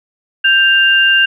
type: tone pair together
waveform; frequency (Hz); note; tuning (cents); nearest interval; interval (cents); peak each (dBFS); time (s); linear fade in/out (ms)
sine; 1573.5 / 2794; G6 / F7; +6 / 0; minor seventh; 994; -10; 0.44-1.26; 10
effects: none